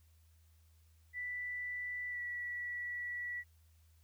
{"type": "tone with pitch glide", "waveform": "sine", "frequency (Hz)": [1975.5, 1946.1], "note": ["B6", "B6"], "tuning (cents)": [0, -26], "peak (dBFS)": -38, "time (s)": [1.13, 3.44], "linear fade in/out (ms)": 50, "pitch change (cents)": -26, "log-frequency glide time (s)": [2.09, 2.2], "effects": ["added 80 Hz sine -63 dBFS peak until 4.03 s", "white hiss -75 dBFS RMS until 4.03 s"]}